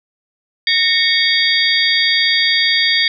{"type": "tone cluster", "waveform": "sine", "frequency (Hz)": [1844, 2210, 3334, 3679, 4691], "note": ["A#6", "C#7", "G#7", "A#7", "D8"], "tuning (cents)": [-19, -6, 6, -24, -3], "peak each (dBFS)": -18, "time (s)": [0.67, 3.08], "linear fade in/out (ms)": 2, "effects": []}